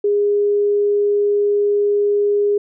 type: tone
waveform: sine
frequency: 410 Hz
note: G#4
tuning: 22 cents flat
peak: -13 dBFS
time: 0.04-2.58 s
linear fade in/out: 5 ms
effects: none